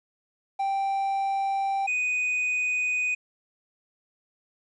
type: tone pair in turn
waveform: triangle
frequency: 784 / 2489 Hz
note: G5 / D#7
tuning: 0 / 0 cents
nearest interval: octave + minor sixth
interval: 2000 cents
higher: second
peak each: -22 dBFS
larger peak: neither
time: 0.59-1.87 / 1.87-3.15 s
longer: neither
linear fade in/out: 10 ms
effects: resampled to 22050 Hz + 10-bit